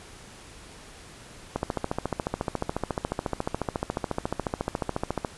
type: click train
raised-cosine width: 1 ms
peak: -12 dBFS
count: 53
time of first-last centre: 1.56-5.248 s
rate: 14.1 Hz
effects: pink hiss -47 dBFS RMS until 5.37 s + resampled to 24000 Hz